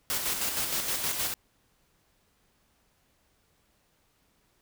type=noise with tremolo; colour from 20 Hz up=white; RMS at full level=-29 dBFS; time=0.1-1.34 s; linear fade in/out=0 ms; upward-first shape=square; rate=6.4 Hz; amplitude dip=40%; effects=pink hiss -69 dBFS RMS until 4.61 s